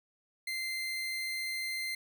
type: tone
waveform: 30% pulse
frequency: 2082 Hz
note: C7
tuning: 9 cents flat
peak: -31 dBFS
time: 0.47-1.95 s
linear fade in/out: 5 ms
effects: none